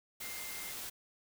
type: tone in noise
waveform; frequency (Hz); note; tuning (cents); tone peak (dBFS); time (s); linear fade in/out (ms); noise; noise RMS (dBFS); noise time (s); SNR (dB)
sine; 2100; C7; +6; -48; 0.21-0.72; 10; white; -43; 0.2-0.9; -8
effects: none